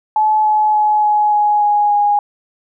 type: tone with pitch steps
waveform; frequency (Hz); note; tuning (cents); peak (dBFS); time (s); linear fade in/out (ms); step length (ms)
sine; 859 / 853.1 / 847.2 / 841.3 / 835.5 / 829.7 / 824; A5 / G#5 / G#5 / G#5 / G#5 / G#5 / G#5; -42 / +46 / +34 / +22 / +10 / -2 / -14; -10; 0.16-2.19; 2; 290
effects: none